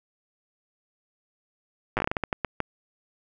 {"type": "slowing click train", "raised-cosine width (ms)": 0.5, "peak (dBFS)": -10, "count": 13, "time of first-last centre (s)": [1.97, 2.603], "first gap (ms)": 8, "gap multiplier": 1.31, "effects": []}